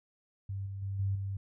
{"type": "tone with level steps", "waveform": "sine", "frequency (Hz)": 98, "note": "G2", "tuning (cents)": 0, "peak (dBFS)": [-34, -37, -33, -28, -33], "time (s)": [0.49, 1.37], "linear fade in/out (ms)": 5, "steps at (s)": [0.66, 0.82, 0.99, 1.15], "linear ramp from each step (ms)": 5, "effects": []}